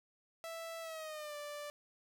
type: tone with pitch glide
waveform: sawtooth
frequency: 659.3 to 587.4 Hz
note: E5 to D5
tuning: 0 to 0 cents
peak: -39 dBFS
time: 0.44-1.7 s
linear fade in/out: 0 ms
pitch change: -200 cents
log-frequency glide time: 0.81-1.36 s
effects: none